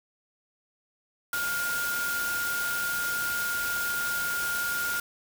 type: tone in noise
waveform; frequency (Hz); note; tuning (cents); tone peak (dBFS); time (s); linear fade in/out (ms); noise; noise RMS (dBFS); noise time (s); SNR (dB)
sine; 1416; F6; +23; -28; 1.33-5; 2; white; -34; 1.33-5; +3
effects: none